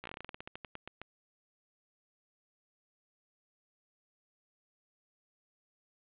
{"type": "slowing click train", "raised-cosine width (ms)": 0.3, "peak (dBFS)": -26, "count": 18, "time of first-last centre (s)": [0.04, 1.016], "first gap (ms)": 15, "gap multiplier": 1.15, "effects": ["resampled to 8000 Hz", "9-bit"]}